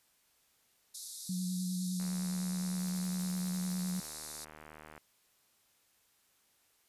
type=band-pass noise; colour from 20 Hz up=white; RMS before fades=-46 dBFS; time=0.94-4.45 s; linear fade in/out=10 ms; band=3700 to 12000 Hz; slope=96 dB/octave
type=tone with vibrato; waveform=sine; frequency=182.6 Hz; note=F#3; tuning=23 cents flat; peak=-33 dBFS; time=1.29-4 s; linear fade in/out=5 ms; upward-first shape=triangle; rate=9.8 Hz; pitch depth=27 cents each way
type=click train; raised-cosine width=0.5 ms; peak=-35 dBFS; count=230; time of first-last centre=2-4.978 s; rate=76.9 Hz
type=noise with tremolo; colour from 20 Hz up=blue; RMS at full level=-49 dBFS; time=2.78-4.14 s; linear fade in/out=20 ms; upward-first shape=sine; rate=12 Hz; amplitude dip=85%
effects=white hiss -71 dBFS RMS until 6.88 s + resampled to 32000 Hz